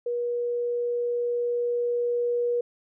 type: tone with level ramp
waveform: sine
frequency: 480.6 Hz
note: B4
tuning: 47 cents flat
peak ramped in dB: -25 to -22 dBFS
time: 0.06-2.61 s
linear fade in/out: 5 ms
effects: none